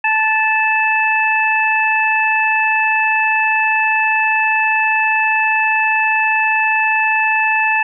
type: harmonic tone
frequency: 875 Hz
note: A5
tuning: 10 cents flat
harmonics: 1 / 2 / 3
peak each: -17 / -17 / -16 dBFS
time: 0.04-7.83 s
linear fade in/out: 5 ms
effects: none